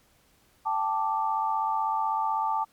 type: chord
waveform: sine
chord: G suspended second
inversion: none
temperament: equal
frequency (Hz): 784 / 880 / 1174.7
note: G5 / A5 / D6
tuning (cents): 0 / 0 / 0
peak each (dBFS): -32 / -26 / -30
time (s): 0.65-2.65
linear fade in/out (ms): 20
effects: pink hiss -63 dBFS RMS until 2.72 s + MP3 96 kbps